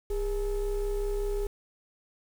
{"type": "ring-modulated tone", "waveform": "triangle", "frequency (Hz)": 219.6, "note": "A3", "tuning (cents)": -3, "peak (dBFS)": -22, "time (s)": [0.1, 1.47], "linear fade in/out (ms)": 5, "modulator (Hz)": 187, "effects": ["8-bit"]}